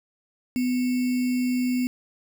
sine tone with sample-and-hold, 250.4 Hz, B3, 24 cents sharp, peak -21 dBFS, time 0.56-1.87 s, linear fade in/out 0 ms, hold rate 2450 Hz, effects none

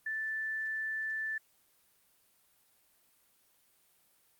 sine tone, 1760 Hz, A6, in tune, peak -33 dBFS, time 0.06-1.38 s, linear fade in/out 5 ms, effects white hiss -69 dBFS RMS until 4.39 s + Opus 32 kbps

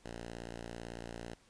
5% pulse tone, 58 Hz, A#1, 8 cents flat, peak -32 dBFS, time 0.04-1.35 s, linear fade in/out 10 ms, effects pink hiss -66 dBFS RMS until 1.49 s + resampled to 22050 Hz

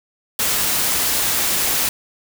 white noise, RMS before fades -19 dBFS, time 0.39-1.89 s, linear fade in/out 2 ms, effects none

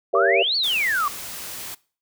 sine chord, G diminished seventh, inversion none, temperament just, 392 / 470.4 / 564.5 / 677.4 Hz, G4 / Bb4 / Db5 / Fb5, 0 / +16 / +31 / +47 cents, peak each -22 dBFS, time 0.13-0.43 s, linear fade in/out 10 ms
sine exponential two-way sweep, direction up then down, 1108 to 4586 to 1108 Hz, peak -19 dBFS, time 0.15-1.08 s, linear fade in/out 2 ms, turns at 0.56 s
white noise, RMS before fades -34 dBFS, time 0.63-1.75 s, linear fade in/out 10 ms
effects noise-tail reverb RT60 0.4 s tail -22 dB re dry

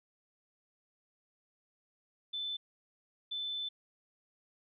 sine tone bursts at uneven times, 3520 Hz, A7, in tune, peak -35 dBFS, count 2, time 2.33-2.57 / 3.31-3.69 s, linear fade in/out 10 ms, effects none

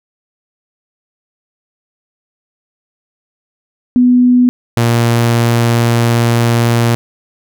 sine / sawtooth tone pair in turn, 247.7 / 117.54 Hz, B3 / A#2, +5 / +15 cents, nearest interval octave + minor second, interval 1290 cents, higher first, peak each -5 dBFS, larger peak neither, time 3.96-4.49 / 4.77-6.95 s, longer second, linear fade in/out 0 ms, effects none

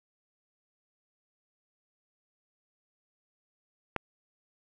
click, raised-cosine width 0.5 ms, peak -14 dBFS, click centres 3.963 s, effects none

